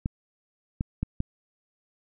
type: clicks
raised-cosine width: 5 ms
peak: -14 dBFS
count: 4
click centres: 0.059 / 0.809 / 1.03 / 1.204 s
effects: none